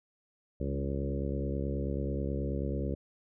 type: harmonic tone with a mistuned harmonic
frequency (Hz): 69.3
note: C#2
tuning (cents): 0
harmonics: 1 / 2 / 3 / 4 / 5 / 6 / 7 / 8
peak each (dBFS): -34 / -37 / -39 / -40 / -41 / -42 / -42 / -43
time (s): 0.6-2.95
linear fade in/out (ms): 5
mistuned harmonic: 3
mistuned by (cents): -25
effects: none